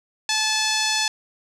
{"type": "tone with low-pass filter", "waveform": "5% pulse", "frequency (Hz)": 867, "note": "A5", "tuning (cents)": -26, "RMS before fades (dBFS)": -22, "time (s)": [0.29, 1.08], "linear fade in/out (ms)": 2, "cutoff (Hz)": 5700, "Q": 1.2, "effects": []}